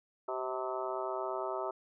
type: harmonic tone with a mistuned harmonic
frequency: 128.9 Hz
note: C3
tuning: 26 cents flat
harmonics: 3 / 4 / 5 / 6 / 7 / 8 / 9 / 10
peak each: -39 / -45 / -38 / -48 / -41 / -46 / -45 / -43 dBFS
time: 0.28-1.71 s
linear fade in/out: 5 ms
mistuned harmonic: 4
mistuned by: +49 cents
effects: none